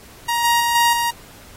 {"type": "tone with level steps", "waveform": "sawtooth", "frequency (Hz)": 942, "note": "A#5", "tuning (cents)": 18, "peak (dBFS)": [-14, -10, -13, -9, -14], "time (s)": [0.28, 1.11], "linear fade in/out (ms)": 10, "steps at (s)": [0.44, 0.6, 0.75, 0.93], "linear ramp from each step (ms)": 2, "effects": ["pink hiss -44 dBFS RMS until 1.56 s", "AAC 48 kbps"]}